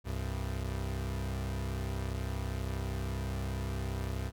35% pulse tone pair together, 65 / 97.25 Hz, C2 / G2, -11 / -13 cents, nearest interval perfect fifth, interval 698 cents, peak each -34 / -35 dBFS, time 0.04-4.32 s, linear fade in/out 50 ms, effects none

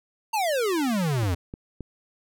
square exponential sweep, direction down, 929 to 82.41 Hz, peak -23 dBFS, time 0.33-1.35 s, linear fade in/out 10 ms
clicks, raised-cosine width 3 ms, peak -22 dBFS, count 3, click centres 1.232 / 1.539 / 1.807 s
effects none

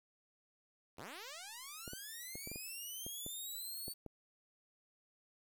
5% pulse linear sweep, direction up, 60.8 to 4521 Hz, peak -36 dBFS, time 0.97-3.94 s, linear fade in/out 20 ms
clicks, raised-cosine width 2 ms, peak -34 dBFS, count 10, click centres 1.878 / 1.934 / 2.355 / 2.474 / 2.516 / 2.559 / 3.065 / 3.264 / 3.881 / 4.063 s
effects 11-bit

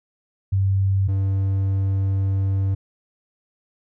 sine / triangle tone pair in turn, 97 / 97 Hz, G2 / G2, -18 / -18 cents, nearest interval unison, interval 0 cents, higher neither, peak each -16 dBFS, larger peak neither, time 0.52-1.08 / 1.08-2.75 s, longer second, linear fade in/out 10 ms, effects none

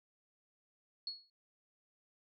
sine tone with exponential decay, 4346 Hz, C#8, 35 cents flat, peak -35 dBFS, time 1.07-1.3 s, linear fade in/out 2 ms, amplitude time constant 49 ms, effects none

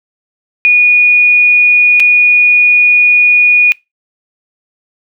sine tone with dropouts, 2455 Hz, D#7, 24 cents flat, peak -3 dBFS, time 0.65-3.72 s, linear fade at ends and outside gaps 0 ms, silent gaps 1.998-2.002 s, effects noise-tail reverb RT60 0.2 s tail -23 dB re dry

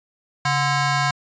20% pulse ring-modulated tone, 587.3 Hz, D5, in tune, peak -10 dBFS, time 0.45-1.11 s, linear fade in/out 5 ms, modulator 448 Hz, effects resampled to 16000 Hz

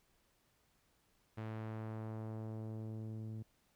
sawtooth tone with low-pass filter sweep, 110 Hz, A2, in tune, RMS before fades -44 dBFS, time 1.37-3.43 s, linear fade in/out 10 ms, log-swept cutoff 2400 to 250 Hz, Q 0.78, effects pink hiss -75 dBFS RMS until 3.75 s

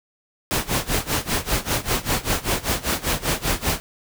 pink noise with tremolo, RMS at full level -20 dBFS, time 0.51-3.8 s, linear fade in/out 0 ms, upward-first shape sine, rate 5.1 Hz, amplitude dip 90%, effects none

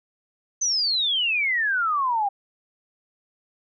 sine exponential sweep, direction down, 6230 to 780 Hz, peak -20 dBFS, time 0.61-2.29 s, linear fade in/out 10 ms, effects none

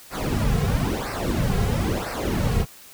brown noise with flanger, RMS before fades -23 dBFS, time 0.1-2.66 s, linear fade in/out 50 ms, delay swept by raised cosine 0.29 to 3.39 ms, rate 1 Hz, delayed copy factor -0.9, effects white hiss -46 dBFS RMS until 2.93 s

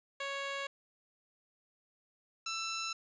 10% pulse tone pair in turn, 554.4 / 1331.6 Hz, C#5 / E6, 0 / +17 cents, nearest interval octave + minor third, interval 1517 cents, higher second, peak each -28 / -27 dBFS, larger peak second, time 0.2-0.67 / 2.46-2.93 s, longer neither, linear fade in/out 5 ms, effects resampled to 16000 Hz + 11-bit

